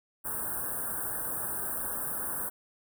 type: band-stop noise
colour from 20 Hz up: white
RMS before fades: -34 dBFS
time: 0.24-2.5 s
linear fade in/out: 20 ms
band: 1700 to 8400 Hz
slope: 96 dB/octave
effects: none